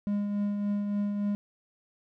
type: tone with tremolo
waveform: triangle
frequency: 204.4 Hz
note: G#3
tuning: 27 cents flat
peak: -23 dBFS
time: 0.07-1.35 s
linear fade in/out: 0 ms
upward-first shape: triangle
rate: 3.5 Hz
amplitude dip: 40%
effects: none